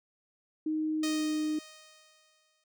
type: tone with pitch glide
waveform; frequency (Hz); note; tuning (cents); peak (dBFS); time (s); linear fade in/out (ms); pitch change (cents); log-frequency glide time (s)
sine; 311.1 to 306.6; D#4 to D#4; 0 to -25; -28; 0.66-1.59; 5; -25; 1.02-1.23
type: tone with exponential decay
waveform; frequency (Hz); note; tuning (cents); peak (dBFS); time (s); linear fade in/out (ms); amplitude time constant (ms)
5% pulse; 622.3; D#5; 0; -22; 1.03-2.64; 5; 350
effects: none